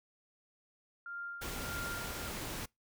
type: tone with tremolo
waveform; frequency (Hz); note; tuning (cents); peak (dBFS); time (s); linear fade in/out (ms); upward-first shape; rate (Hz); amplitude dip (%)
sine; 1396.9; F6; 0; -39; 1.06-2.28; 2; sine; 1.6; 70
type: noise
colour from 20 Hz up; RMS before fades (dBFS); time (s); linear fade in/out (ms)
pink; -41; 1.41-2.66; 10
effects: noise-tail reverb RT60 0.2 s tail -26 dB re dry